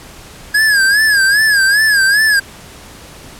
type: tone with vibrato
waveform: square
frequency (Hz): 1654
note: G#6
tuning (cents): -8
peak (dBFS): -9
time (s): 0.54-2.4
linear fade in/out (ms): 10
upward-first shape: sine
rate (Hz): 2.5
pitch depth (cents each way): 110
effects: pink hiss -36 dBFS RMS until 3.39 s + low-pass 12000 Hz 12 dB/octave